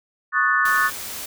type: chord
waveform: sine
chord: D# half-diminished seventh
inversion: third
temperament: equal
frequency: 1108.7 / 1244.5 / 1480 / 1760 Hz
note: C#6 / D#6 / F#6 / A6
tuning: 0 / 0 / 0 / 0 cents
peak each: -23 / -23 / -21 / -20 dBFS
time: 0.32-0.91 s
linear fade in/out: 50 ms
type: noise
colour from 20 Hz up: white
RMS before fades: -32 dBFS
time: 0.65-1.26 s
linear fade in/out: 5 ms
effects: none